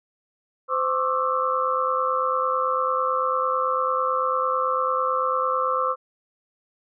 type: tone cluster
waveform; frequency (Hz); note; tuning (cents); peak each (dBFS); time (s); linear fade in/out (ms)
sine; 516 / 1079 / 1168 / 1319; C5 / C#6 / D6 / E6; -24 / -47 / -10 / +1; -26; 0.68-5.96; 50
effects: none